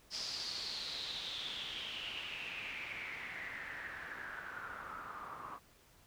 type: noise with low-pass filter sweep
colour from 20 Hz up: white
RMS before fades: -44 dBFS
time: 0.1-5.6 s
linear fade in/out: 50 ms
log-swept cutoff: 5100 to 1100 Hz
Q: 6.5
effects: pink hiss -65 dBFS RMS until 6.06 s